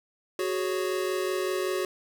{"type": "chord", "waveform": "square", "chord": "F# suspended second", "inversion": "none", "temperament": "equal", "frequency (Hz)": [370, 415.3, 554.4], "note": ["F#4", "G#4", "C#5"], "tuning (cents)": [0, 0, 0], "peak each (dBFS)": [-29, -34, -35], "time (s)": [0.39, 1.85], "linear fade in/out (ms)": 2, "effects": []}